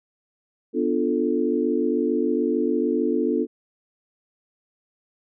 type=chord; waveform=sine; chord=B half-diminished seventh; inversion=none; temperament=equal; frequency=246.9 / 293.7 / 349.2 / 440 Hz; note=B3 / D4 / F4 / A4; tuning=0 / 0 / 0 / 0 cents; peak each=-25 dBFS; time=0.73-3.47 s; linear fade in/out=50 ms; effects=none